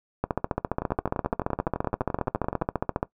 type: two click trains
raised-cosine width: 1 ms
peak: -10 / -14 dBFS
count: 42 / 22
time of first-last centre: 0.24-3.029 / 0.82-2.615 s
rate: 14.7 / 11.7 Hz
effects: noise-tail reverb RT60 0.1 s tail -19 dB re dry